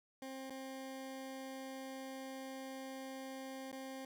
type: tone with dropouts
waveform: 20% pulse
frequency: 265.3 Hz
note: C4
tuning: 24 cents sharp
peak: -40 dBFS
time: 0.22-4.05 s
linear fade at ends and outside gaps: 2 ms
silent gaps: 0.498-0.505 / 3.716-3.727 s
effects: none